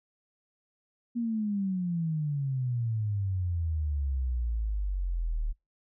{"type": "exponential sweep", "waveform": "sine", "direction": "down", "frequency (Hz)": [240, 36.77], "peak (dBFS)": -27, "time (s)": [1.15, 5.53], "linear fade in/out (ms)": 20, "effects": ["noise-tail reverb RT60 0.2 s tail -25 dB re dry"]}